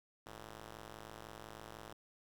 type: ring-modulated tone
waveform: 5% pulse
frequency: 110 Hz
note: A2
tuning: in tune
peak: -35 dBFS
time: 0.26-1.93 s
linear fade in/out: 5 ms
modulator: 243 Hz
effects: none